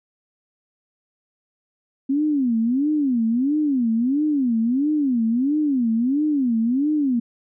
sine tone with vibrato, 261.6 Hz, C4, in tune, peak -17 dBFS, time 2.09-7.2 s, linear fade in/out 10 ms, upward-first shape sine, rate 1.5 Hz, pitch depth 270 cents each way, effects none

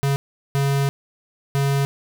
square tone bursts at uneven times, 139.1 Hz, C#3, 6 cents sharp, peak -18 dBFS, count 3, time 0.03-0.16 / 0.55-0.89 / 1.55-1.85 s, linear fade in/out 0 ms, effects none

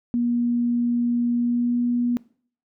sine tone with pitch glide, 239.3 to 241.7 Hz, A#3 to B3, +46 to -37 cents, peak -19 dBFS, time 0.14-2.17 s, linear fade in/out 0 ms, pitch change +17 cents, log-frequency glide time 1.35-1.8 s, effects noise-tail reverb RT60 0.5 s tail -21 dB re dry

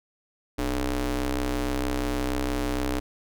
sawtooth ring-modulated tone, 130.81 Hz, C3, in tune, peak -18 dBFS, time 0.58-3 s, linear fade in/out 10 ms, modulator 164 Hz, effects none

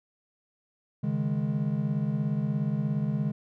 triangle chord, C# suspended second, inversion none, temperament equal, 138.59 / 155.56 / 207.7 Hz, C#3 / D#3 / G#3, 0 / 0 / 0 cents, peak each -28 dBFS, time 1.03-3.32 s, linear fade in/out 10 ms, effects none

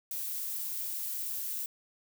violet noise, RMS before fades -36 dBFS, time 0.11-1.66 s, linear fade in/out 2 ms, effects none

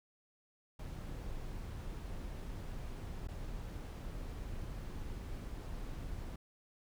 brown noise with dropouts, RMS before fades -43 dBFS, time 0.79-6.36 s, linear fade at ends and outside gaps 5 ms, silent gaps 3.274-3.284 s, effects none

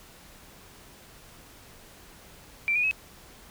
sine tone with pitch steps, 2349 / 2454 / 2565 Hz, D7 / D#7 / E7, 0 / -25 / -48 cents, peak -22 dBFS, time 2.68-2.911 s, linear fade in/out 0 ms, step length 77 ms, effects pink hiss -51 dBFS RMS until 3.5 s

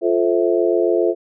sine chord, F major seventh, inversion none, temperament just, 349.2 / 436.5 / 523.8 / 654.8 Hz, F4 / A4 / C5 / E5, 0 / -14 / +2 / -12 cents, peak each -17 / -19 / -22 / -22 dBFS, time 0.01-1.15 s, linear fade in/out 50 ms, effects none

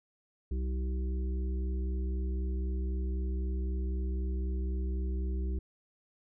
harmonic tone, 63.9 Hz, C2, 40 cents flat, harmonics 1 / 3 / 5 / 6, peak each -30 / -43 / -46 / -46 dBFS, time 0.51-5.59 s, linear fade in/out 5 ms, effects none

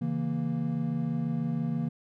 triangle chord, A# diminished, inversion first, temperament equal, 138.59 / 164.81 / 233.1 Hz, C#3 / E3 / A#3, 0 / 0 / 0 cents, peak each -32 / -29 / -29 dBFS, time 0.01-1.89 s, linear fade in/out 10 ms, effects none

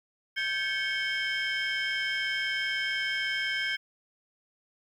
sine tone cluster, 1564 / 1704 / 2207 / 3148 / 5190 Hz, G6 / G#6 / C#7 / G7 / E8, -4 / +44 / -8 / +7 / -28 cents, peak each -31 / -36 / -31 / -33 / -39 dBFS, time 0.36-3.77 s, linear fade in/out 20 ms, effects tanh soft clip ceiling -22 dBFS + 10-bit

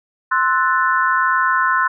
sine chord, F# half-diminished seventh, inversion second, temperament equal, 1046.5 / 1318.5 / 1480 / 1760 Hz, C6 / E6 / F#6 / A6, 0 / 0 / 0 / 0 cents, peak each -17 / -21 / -18 / -23 dBFS, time 0.31-1.88 s, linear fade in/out 10 ms, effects none

